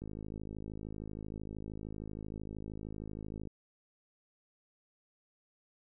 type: click train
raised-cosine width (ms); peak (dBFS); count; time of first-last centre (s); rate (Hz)
3; -30; 184; 0.02-3.473; 53
effects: none